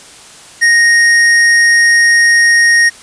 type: tone with tanh clipping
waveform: sine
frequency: 1864.7 Hz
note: A#6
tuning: in tune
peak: -7 dBFS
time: 0.61-2.9 s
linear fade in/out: 20 ms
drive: 18 dB
effects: white hiss -36 dBFS RMS until 3.02 s + resampled to 22050 Hz